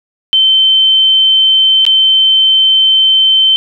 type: tone with dropouts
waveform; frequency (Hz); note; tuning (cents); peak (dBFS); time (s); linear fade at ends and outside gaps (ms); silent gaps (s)
sine; 3091; G7; -25; -5; 0.33-3.56; 0; 1.852-1.865
effects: none